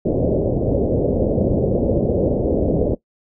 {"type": "low-pass noise", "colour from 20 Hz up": "white", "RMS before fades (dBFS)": -18, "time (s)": [0.05, 2.95], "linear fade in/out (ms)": 10, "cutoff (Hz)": 580, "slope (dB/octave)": 48, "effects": ["noise-tail reverb RT60 0.1 s tail -18 dB re dry"]}